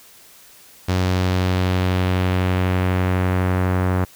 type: tone with low-pass filter sweep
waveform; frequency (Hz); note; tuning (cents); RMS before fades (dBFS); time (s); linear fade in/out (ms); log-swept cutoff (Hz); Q
sawtooth; 92; F#2; -9; -19; 0.88-4.05; 10; 5500 to 1500; 1.2
effects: white hiss -47 dBFS RMS until 4.15 s